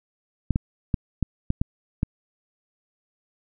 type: clicks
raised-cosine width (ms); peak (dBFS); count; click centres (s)
5; -9; 7; 0.507 / 0.559 / 0.942 / 1.227 / 1.504 / 1.615 / 2.031
effects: none